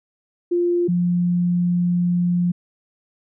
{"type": "tone pair in turn", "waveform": "sine", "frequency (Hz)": [349.2, 175.97], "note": ["F4", "F3"], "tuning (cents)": [0, 13], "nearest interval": "octave", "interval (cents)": 1187, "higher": "first", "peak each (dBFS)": -16, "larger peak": "neither", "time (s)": [[0.51, 0.88], [0.88, 2.52]], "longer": "second", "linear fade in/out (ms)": 10, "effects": []}